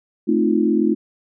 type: chord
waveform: sine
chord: F dominant seventh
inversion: first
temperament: equal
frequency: 220 / 261.6 / 311.1 / 349.2 Hz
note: A3 / C4 / Eb4 / F4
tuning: 0 / 0 / 0 / 0 cents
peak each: -19 / -23 / -19 / -20 dBFS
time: 0.27-0.95 s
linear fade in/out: 20 ms
effects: none